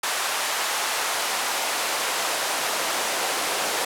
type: noise with high-pass filter sweep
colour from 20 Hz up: pink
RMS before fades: -25 dBFS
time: 0.03-3.85 s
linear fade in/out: 5 ms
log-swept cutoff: 880 to 540 Hz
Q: 1
effects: low-pass 12000 Hz 12 dB/octave